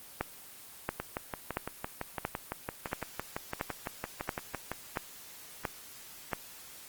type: two click trains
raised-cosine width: 0.5 ms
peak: -18 / -15 dBFS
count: 23 / 10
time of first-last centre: 1-4.716 / 0.21-6.332 s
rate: 5.92 / 1.47 Hz
effects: white hiss -50 dBFS RMS until 6.88 s + Opus 24 kbps